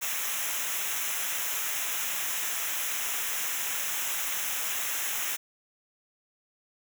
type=noise with comb filter; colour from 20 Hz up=white; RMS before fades=-31 dBFS; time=0.01-5.37 s; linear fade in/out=20 ms; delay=0.22 ms; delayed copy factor=-0.8; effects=none